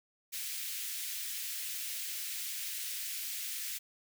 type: high-pass noise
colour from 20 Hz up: white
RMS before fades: -39 dBFS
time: 0.32-3.79 s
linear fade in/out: 20 ms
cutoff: 1900 Hz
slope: 24 dB/octave
effects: none